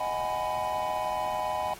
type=chord; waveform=triangle; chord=G# minor seventh; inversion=second; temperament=just; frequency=623 / 747.5 / 830.6 / 996.7 Hz; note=D#5 / F#5 / G#5 / B5; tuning=+2 / +17 / 0 / +16 cents; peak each=-32 / -32 / -31 / -31 dBFS; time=0-1.74 s; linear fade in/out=5 ms; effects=pink hiss -47 dBFS RMS until 1.79 s + AAC 48 kbps

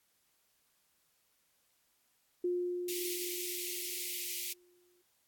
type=tone with exponential decay; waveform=sine; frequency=355.6 Hz; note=F4; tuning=31 cents sharp; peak=-29 dBFS; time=2.44-5.02 s; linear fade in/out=5 ms; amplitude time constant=560 ms
type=high-pass noise; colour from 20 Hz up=white; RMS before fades=-39 dBFS; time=2.88-4.53 s; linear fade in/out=5 ms; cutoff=2000 Hz; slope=96 dB/octave
effects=white hiss -74 dBFS RMS until 5.27 s + AAC 64 kbps

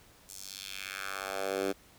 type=tone with high-pass filter sweep; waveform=10% pulse; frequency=97 Hz; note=G2; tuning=18 cents flat; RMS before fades=-37 dBFS; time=0.28-1.73 s; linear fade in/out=20 ms; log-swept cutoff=7700 to 310 Hz; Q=1.7; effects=pink hiss -59 dBFS RMS until 1.98 s

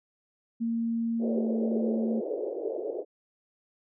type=tone with pitch glide; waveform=sine; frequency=230.2 to 225.3 Hz; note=A#3 to A3; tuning=-22 to +41 cents; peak=-26 dBFS; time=0.6-2.21 s; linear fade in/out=20 ms; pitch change=-37 cents; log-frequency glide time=1.24-1.45 s
type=band-pass noise; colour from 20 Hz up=pink; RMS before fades=-33 dBFS; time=1.19-3.05 s; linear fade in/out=50 ms; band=360 to 580 Hz; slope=48 dB/octave
effects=none

